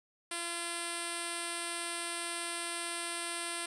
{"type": "tone with low-pass filter", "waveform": "5% pulse", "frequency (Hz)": 341.9, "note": "F4", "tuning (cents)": -37, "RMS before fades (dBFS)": -38, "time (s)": [0.31, 3.66], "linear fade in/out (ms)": 5, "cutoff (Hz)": 8800, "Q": 4.9, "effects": []}